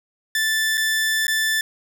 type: tone with dropouts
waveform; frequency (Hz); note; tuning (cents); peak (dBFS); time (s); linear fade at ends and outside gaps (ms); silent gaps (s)
sawtooth; 1760; A6; 0; -15; 0.35-1.61; 2; 0.773-0.777 / 1.269-1.28
effects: none